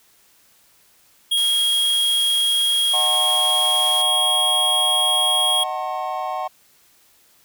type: tone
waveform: square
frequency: 3277 Hz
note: G#7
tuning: 24 cents flat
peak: -17 dBFS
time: 1.31-5.64 s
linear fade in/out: 10 ms
type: high-pass noise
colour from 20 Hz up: white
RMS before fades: -35 dBFS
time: 1.37-4.02 s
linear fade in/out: 5 ms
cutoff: 420 Hz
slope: 24 dB/octave
type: chord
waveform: triangle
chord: D# diminished seventh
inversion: none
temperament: just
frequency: 622.3 / 746.7 / 896 / 1075.3 Hz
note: D#5 / F#5 / A5 / C6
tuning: 0 / +16 / +31 / +47 cents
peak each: -29 / -24 / -30 / -27 dBFS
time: 2.93-6.48 s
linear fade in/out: 10 ms
effects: white hiss -56 dBFS RMS until 7.44 s